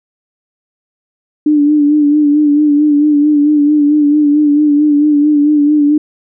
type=tone with vibrato; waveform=sine; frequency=295.6 Hz; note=D4; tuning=11 cents sharp; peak=-6 dBFS; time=1.46-5.98 s; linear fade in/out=5 ms; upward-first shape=sine; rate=4.5 Hz; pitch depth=42 cents each way; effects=none